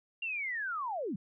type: linear sweep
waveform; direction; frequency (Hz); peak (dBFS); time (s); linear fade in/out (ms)
sine; down; 2800 to 155.9; -33; 0.22-1.16; 5
effects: none